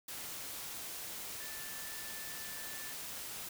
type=tone in noise; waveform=sine; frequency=1760 Hz; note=A6; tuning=in tune; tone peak=-51 dBFS; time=1.4-2.93 s; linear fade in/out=5 ms; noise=white; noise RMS=-44 dBFS; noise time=0.08-3.49 s; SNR=-10 dB; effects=none